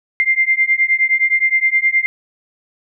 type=beating tone pair; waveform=sine; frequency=2093 / 2102.6 Hz; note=C7 / C7; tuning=0 / +8 cents; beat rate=9.6 Hz; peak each=-15 dBFS; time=0.2-2.06 s; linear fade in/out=0 ms; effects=none